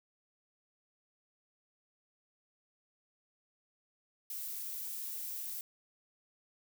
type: noise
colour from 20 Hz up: violet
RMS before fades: -41 dBFS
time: 4.3-5.61 s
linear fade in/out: 2 ms
effects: none